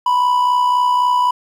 triangle tone with amplitude modulation, 987.8 Hz, B5, in tune, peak -8 dBFS, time 0.06-1.31 s, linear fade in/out 5 ms, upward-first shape sine, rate 63.8 Hz, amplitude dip 45%, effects 8-bit

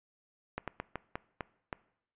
slowing click train, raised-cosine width 0.5 ms, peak -20 dBFS, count 7, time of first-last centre 0.58-1.728 s, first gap 97 ms, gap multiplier 1.27, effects noise-tail reverb RT60 0.7 s tail -21 dB re dry + resampled to 8000 Hz

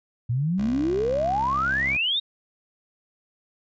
sine exponential sweep, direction up, 113.3 to 3806 Hz, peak -21 dBFS, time 0.29-2.2 s, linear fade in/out 10 ms
15% pulse tone with pitch glide, 66 to 66.96 Hz, C2 to C2, +16 to +41 cents, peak -26 dBFS, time 0.58-1.97 s, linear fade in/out 10 ms, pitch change +25 cents, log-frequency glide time 0.87-1.37 s
effects resampled to 16000 Hz

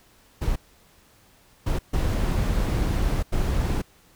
brown noise bursts at uneven times, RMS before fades -23 dBFS, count 4, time 0.41-0.56 / 1.66-1.79 / 1.93-3.23 / 3.32-3.82 s, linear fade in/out 10 ms, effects pink hiss -57 dBFS RMS until 4.15 s

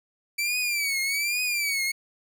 sawtooth tone with vibrato, 2313 Hz, D7, 27 cents flat, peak -21 dBFS, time 0.38-1.92 s, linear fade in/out 10 ms, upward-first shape triangle, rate 1.2 Hz, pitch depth 140 cents each way, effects none

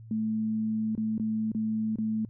sine tone with dropouts, 218.8 Hz, A3, 9 cents flat, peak -26 dBFS, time 0.11-2.25 s, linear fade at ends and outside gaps 2 ms, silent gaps 0.952-0.977 / 1.18-1.197 / 1.518-1.548 / 1.958-1.985 s, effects added 112 Hz sine -44 dBFS peak until 2.29 s

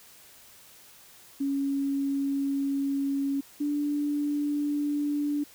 sine tone pair in turn, 277.2 / 291.9 Hz, C#4 / D4, 0 / -10 cents, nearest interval minor second, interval 90 cents, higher second, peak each -25 dBFS, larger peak neither, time 1.4-3.41 / 3.6-5.44 s, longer first, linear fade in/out 10 ms, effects white hiss -53 dBFS RMS until 5.54 s

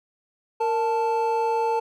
triangle tone pair together, 462.5 / 880 Hz, A#4 / A5, -14 / 0 cents, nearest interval major seventh, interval 1114 cents, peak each -22 / -21 dBFS, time 0.6-1.8 s, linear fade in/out 10 ms, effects none

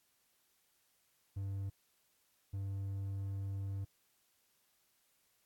triangle tone bursts at uneven times, 98 Hz, G2, in tune, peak -35 dBFS, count 2, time 1.36-1.7 / 2.53-3.85 s, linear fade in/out 10 ms, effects white hiss -75 dBFS RMS until 5.45 s + AAC 64 kbps

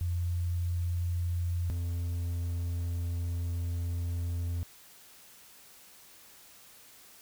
sine / triangle tone pair in turn, 87.2 / 86.15 Hz, F2 / F2, -2 / -23 cents, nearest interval unison, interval 21 cents, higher first, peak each -28 dBFS, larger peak neither, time 0.01-1.7 / 1.7-4.63 s, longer second, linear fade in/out 0 ms, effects white hiss -55 dBFS RMS until 7.21 s

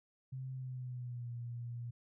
sine tone with pitch glide, 130.81 to 119.26 Hz, C3 to A#2, 0 to +40 cents, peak -40 dBFS, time 0.32-1.91 s, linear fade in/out 10 ms, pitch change -160 cents, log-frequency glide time 0.53-1.31 s, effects none

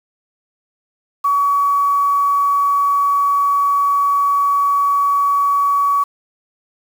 sine tone with quantisation, 1132 Hz, C#6, 36 cents sharp, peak -12 dBFS, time 1.24-6.04 s, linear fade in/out 10 ms, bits 6, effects none

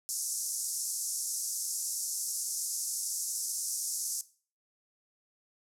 pink band-pass noise, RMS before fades -35 dBFS, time 0.09-4.21 s, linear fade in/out 0 ms, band 5500 to 12000 Hz, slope 48 dB/octave, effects noise-tail reverb RT60 0.4 s tail -17 dB re dry

